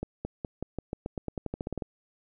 accelerating click train, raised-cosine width 2 ms, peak -19 dBFS, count 17, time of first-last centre 0.03-1.822 s, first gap 220 ms, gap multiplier 0.9, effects none

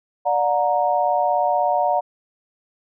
sine chord, D augmented, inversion none, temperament equal with one note detuned, 587.3 / 723.9 / 932.3 Hz, D5 / F#5 / A#5, 0 / -38 / 0 cents, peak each -22 / -19 / -22 dBFS, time 0.25-2.01 s, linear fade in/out 20 ms, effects none

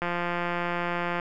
click train, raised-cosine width 0.5 ms, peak -14 dBFS, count 206, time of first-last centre 0.02-1.198 s, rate 174 Hz, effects none

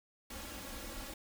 pink noise with comb filter, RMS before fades -45 dBFS, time 0.3-1.14 s, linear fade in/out 5 ms, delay 3.6 ms, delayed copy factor +0.85, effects none

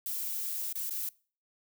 violet noise with dropouts, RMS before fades -35 dBFS, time 0.06-1.09 s, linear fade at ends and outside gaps 2 ms, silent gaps 0.727-0.754 / 0.897-0.907 s, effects noise-tail reverb RT60 0.4 s tail -23 dB re dry

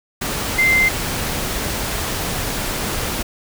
sine tone in noise, 2083 Hz, C7, 8 cents flat, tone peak -12 dBFS, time 0.58-0.89 s, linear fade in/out 10 ms, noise pink, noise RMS -23 dBFS, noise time 0.21-3.23 s, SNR +8 dB, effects none

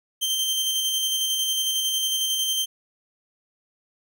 sawtooth tone with tremolo, 3136 Hz, G7, in tune, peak -18 dBFS, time 0.21-2.66 s, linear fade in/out 20 ms, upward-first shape square, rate 11 Hz, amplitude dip 25%, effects none

